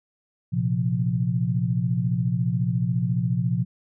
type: chord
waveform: sine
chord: Bb suspended second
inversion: none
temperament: equal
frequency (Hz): 116.54 / 130.81 / 174.61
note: Bb2 / C3 / F3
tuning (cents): 0 / 0 / 0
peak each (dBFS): -25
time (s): 0.52-3.65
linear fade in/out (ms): 20
effects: none